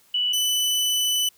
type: tone pair in turn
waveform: sine / sawtooth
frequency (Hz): 2960 / 2991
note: F#7 / F#7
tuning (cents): 0 / +18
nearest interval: unison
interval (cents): 18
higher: second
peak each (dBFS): -20 / -17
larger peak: second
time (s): 0.14-0.33 / 0.33-1.29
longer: second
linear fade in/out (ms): 5
effects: white hiss -58 dBFS RMS until 1.37 s